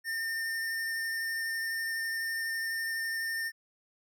square tone with vibrato, 1811 Hz, A6, 49 cents sharp, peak -32 dBFS, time 0.04-3.52 s, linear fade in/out 50 ms, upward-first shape sine, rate 12 Hz, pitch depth 10 cents each way, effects none

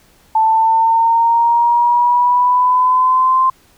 sine exponential sweep, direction up, 880 to 1046.5 Hz, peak -9 dBFS, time 0.35-3.5 s, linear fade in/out 5 ms, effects pink hiss -51 dBFS RMS until 3.77 s

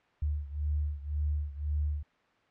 sine beating tone pair, 73.6 / 75.5 Hz, D2 / D2, +4 / +48 cents, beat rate 1.9 Hz, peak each -31 / -34 dBFS, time 0.22-2.03 s, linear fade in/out 5 ms, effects white hiss -66 dBFS RMS until 2.5 s + low-pass 2000 Hz 12 dB/octave

